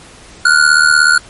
square ring-modulated tone, 1446 Hz, F#6, 40 cents flat, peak -4 dBFS, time 0.45-1.18 s, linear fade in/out 5 ms, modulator 38.3 Hz, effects pink hiss -38 dBFS RMS until 1.29 s + MP3 48 kbps

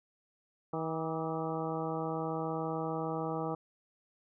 harmonic tone with a mistuned harmonic, 160.4 Hz, E3, 47 cents flat, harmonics 1 / 2 / 3 / 4 / 5 / 6 / 7 / 8, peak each -39 / -39 / -38 / -42 / -40 / -46 / -43 / -48 dBFS, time 0.73-3.55 s, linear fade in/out 5 ms, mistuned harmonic 7, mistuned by +63 cents, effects none

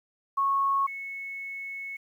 sine tone pair in turn, 1100 / 2200 Hz, C#6 / C#7, -14 / -14 cents, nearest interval octave, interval 1200 cents, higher second, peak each -22 / -34 dBFS, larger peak first, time 0.37-0.87 / 0.87-1.97 s, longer second, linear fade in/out 10 ms, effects 10-bit

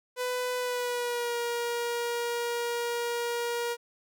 sawtooth tone with pitch glide, 498.8 to 474.4 Hz, B4 to A#4, +17 to +30 cents, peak -25 dBFS, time 0.16-3.77 s, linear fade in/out 50 ms, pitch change -87 cents, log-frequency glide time 0.57-1.36 s, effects none

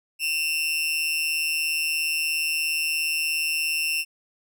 sawtooth tone with amplitude modulation, 2700 Hz, E7, 41 cents sharp, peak -17 dBFS, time 0.19-4.05 s, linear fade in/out 50 ms, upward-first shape sine, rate 157 Hz, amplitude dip 60%, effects none

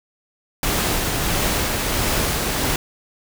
pink noise with tremolo, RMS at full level -20 dBFS, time 0.63-2.76 s, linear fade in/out 2 ms, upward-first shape sine, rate 1.5 Hz, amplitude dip 25%, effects none

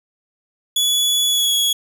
sawtooth tone with pitch glide, 3407 to 3348 Hz, G#7 to G#7, +44 to +13 cents, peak -12 dBFS, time 0.76-1.73 s, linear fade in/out 5 ms, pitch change -31 cents, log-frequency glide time 1.28-1.54 s, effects none

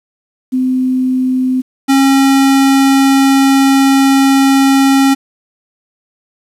sine / square tone pair in turn, 256.8 / 271.6 Hz, C4 / C#4, -32 / -35 cents, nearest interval minor second, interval 97 cents, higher second, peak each -10 / -7 dBFS, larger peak second, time 0.52-1.62 / 1.88-5.15 s, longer second, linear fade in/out 20 ms, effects resampled to 32000 Hz + 7-bit

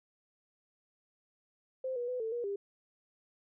sine tone with pitch steps, 520 / 483.7 / 501 / 446.4 / 478.1 / 400.2 Hz, C5 / B4 / B4 / A4 / A#4 / G4, -11 / -36 / +25 / +25 / +44 / +36 cents, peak -33 dBFS, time 1.84-2.56 s, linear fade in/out 5 ms, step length 120 ms, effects none

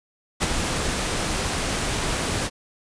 pink noise with ADSR envelope, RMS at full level -19 dBFS, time 0.4-2.5 s, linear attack 30 ms, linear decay 21 ms, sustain -6 dB, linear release 45 ms, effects resampled to 22050 Hz

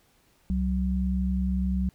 sine tone pair together, 66.29 / 187.5 Hz, C2 / F#3, +23 / +23 cents, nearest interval octave + tritone, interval 1800 cents, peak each -26 dBFS, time 0.5-1.89 s, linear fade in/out 0 ms, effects pink hiss -64 dBFS RMS until 1.94 s

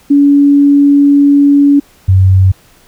sine tone pair in turn, 284.2 / 94.59 Hz, C#4 / F#2, +43 / +39 cents, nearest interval octave + perfect fifth, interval 1904 cents, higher first, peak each -3 dBFS, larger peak neither, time 0.1-1.8 / 2.08-2.52 s, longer first, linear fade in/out 10 ms, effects pink hiss -45 dBFS RMS until 2.87 s

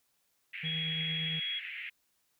pink band-pass noise, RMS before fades -42 dBFS, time 0.53-1.9 s, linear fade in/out 10 ms, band 1900 to 2700 Hz, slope 48 dB/octave
triangle tone with tremolo, 160 Hz, D#3, 49 cents sharp, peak -34 dBFS, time 0.63-1.4 s, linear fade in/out 10 ms, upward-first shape triangle, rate 8.7 Hz, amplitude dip 30%
sine tone, 3322 Hz, G#7, in tune, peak -33 dBFS, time 0.64-1.6 s, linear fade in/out 20 ms
effects white hiss -75 dBFS RMS until 2.39 s

